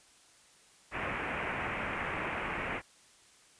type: low-pass noise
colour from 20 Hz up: white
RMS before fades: -36 dBFS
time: 0.91-2.82 s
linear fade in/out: 50 ms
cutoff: 2500 Hz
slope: 48 dB/octave
effects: white hiss -61 dBFS RMS until 3.59 s + resampled to 22050 Hz